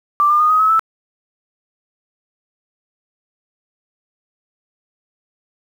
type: tone with pitch steps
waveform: sine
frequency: 1175 / 1201.8 / 1229.1 / 1257.2 / 1285.8 / 1315.1 Hz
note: D6 / D6 / D#6 / D#6 / E6 / E6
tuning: +1 / +40 / -22 / +18 / -43 / -4 cents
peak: -10 dBFS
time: 0.2-0.794 s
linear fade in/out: 0 ms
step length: 99 ms
effects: 7-bit